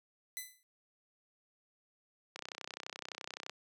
5% pulse tone with exponential decay, 2010 Hz, B6, 30 cents sharp, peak -27 dBFS, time 0.37-0.63 s, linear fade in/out 0 ms, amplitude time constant 56 ms
click train, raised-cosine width 0.2 ms, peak -24 dBFS, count 37, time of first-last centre 2.36-3.496 s, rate 31.7 Hz
effects high-pass 400 Hz 12 dB/octave

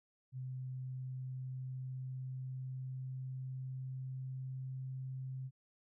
sine tone with pitch glide, 129.1 to 130.98 Hz, C3 to C3, -23 to +2 cents, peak -40 dBFS, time 0.32-5.51 s, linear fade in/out 50 ms, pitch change +25 cents, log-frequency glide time 0.7-4.91 s, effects none

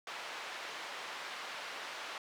pink band-pass noise, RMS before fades -44 dBFS, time 0.07-2.18 s, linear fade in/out 2 ms, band 790 to 3900 Hz, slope 12 dB/octave, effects none

